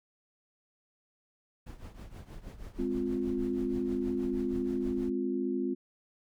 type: noise with tremolo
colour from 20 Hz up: brown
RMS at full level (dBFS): -41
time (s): 1.66-5.1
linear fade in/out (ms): 10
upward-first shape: triangle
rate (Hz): 6.3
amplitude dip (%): 80
type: chord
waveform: sine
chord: F minor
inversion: first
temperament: equal with one note detuned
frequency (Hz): 207.7 / 261.6 / 351.3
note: Ab3 / C4 / F4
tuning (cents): 0 / 0 / +10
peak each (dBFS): -36 / -32 / -33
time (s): 2.78-5.75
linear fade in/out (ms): 20
effects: none